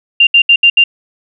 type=tone bursts at uneven times; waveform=sine; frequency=2786 Hz; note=F7; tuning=5 cents flat; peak=-3 dBFS; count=5; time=0.2-0.27 / 0.34-0.42 / 0.49-0.56 / 0.63-0.7 / 0.77-0.84 s; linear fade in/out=5 ms; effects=none